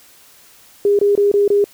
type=tone bursts; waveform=sine; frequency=406.3 Hz; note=G#4; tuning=38 cents flat; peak=-10 dBFS; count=5; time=0.85-1.642 s; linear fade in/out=2 ms; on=140 ms; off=23 ms; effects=white hiss -47 dBFS RMS until 1.73 s